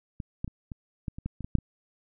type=clicks; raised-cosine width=5 ms; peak=-22 / -18 / -26 / -25 / -19 / -27 / -19 / -24 / -23 / -8 / -23 dBFS; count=11; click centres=0.202 / 0.445 / 0.478 / 0.718 / 1.082 / 1.185 / 1.26 / 1.407 / 1.445 / 1.553 / 1.586 s; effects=none

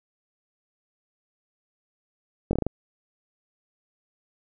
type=slowing click train; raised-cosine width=2 ms; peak=-11 dBFS; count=6; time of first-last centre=2.51-2.666 s; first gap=21 ms; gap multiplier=1.2; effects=none

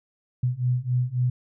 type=beating tone pair; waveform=sine; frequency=122.9 / 126.6 Hz; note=B2 / B2; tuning=-8 / +43 cents; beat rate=3.7 Hz; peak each=-25 / -24 dBFS; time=0.43-1.3 s; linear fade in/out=5 ms; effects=none

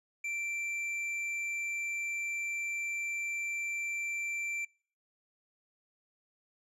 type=tone with hard clipping; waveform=triangle; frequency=2348 Hz; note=D7; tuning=1 cent flat; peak=-35 dBFS; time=0.24-4.65 s; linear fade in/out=5 ms; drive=9 dB; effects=noise-tail reverb RT60 0.5 s tail -25 dB re dry + resampled to 32000 Hz

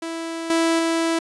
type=tone with level steps; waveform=sawtooth; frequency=329.6 Hz; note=E4; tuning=in tune; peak=-23 / -13 / -15 dBFS; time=0.02-1.19 s; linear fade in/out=5 ms; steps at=0.5 / 0.79 s; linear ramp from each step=2 ms; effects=resampled to 24000 Hz

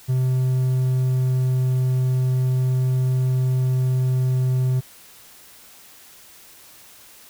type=tone; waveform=triangle; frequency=128.6 Hz; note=C3; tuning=30 cents flat; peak=-15 dBFS; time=0.08-4.81 s; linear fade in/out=20 ms; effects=white hiss -47 dBFS RMS until 7.29 s

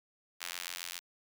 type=tone with high-pass filter sweep; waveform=sawtooth; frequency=87.31 Hz; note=F2; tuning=in tune; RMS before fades=-42 dBFS; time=0.4-1 s; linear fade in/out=20 ms; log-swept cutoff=2000 to 3000 Hz; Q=0.72; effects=none

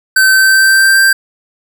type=tone with pitch glide; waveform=square; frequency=1540 to 1575.1 Hz; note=G6 to G6; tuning=-31 to +8 cents; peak=-6 dBFS; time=0.16-1.13 s; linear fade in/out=5 ms; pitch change=+39 cents; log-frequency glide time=0.31-0.99 s; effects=none

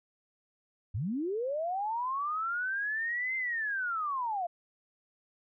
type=linear two-way sweep; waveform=sine; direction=up then down; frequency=82.41 to 2093 to 671 Hz; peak=-30 dBFS; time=0.94-4.47 s; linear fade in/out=10 ms; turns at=3.36 s; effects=none

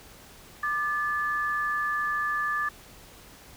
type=tone pair together; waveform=sine; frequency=1189 / 1729.7 Hz; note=D6 / A6; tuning=+21 / -30 cents; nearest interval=tritone; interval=649 cents; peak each=-28 dBFS; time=0.63-2.69 s; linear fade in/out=5 ms; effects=pink hiss -50 dBFS RMS until 3.56 s

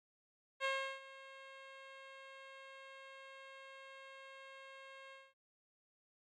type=tone with ADSR envelope; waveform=10% pulse; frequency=538 Hz; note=C5; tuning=48 cents sharp; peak=-25 dBFS; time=0.6-5.34 s; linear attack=47 ms; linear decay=350 ms; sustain=-19 dB; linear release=220 ms; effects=low-pass 4000 Hz 12 dB/octave + Opus 48 kbps

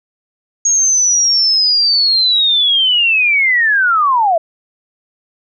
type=linear sweep; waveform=sine; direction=down; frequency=6600 to 634 Hz; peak=-9 dBFS; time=0.65-4.38 s; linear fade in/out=5 ms; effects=none

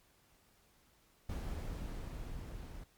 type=noise with level ramp; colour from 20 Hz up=brown; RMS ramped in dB=-39 to -47 dBFS; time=1.29-2.84 s; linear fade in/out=5 ms; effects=pink hiss -69 dBFS RMS until 2.97 s + MP3 96 kbps

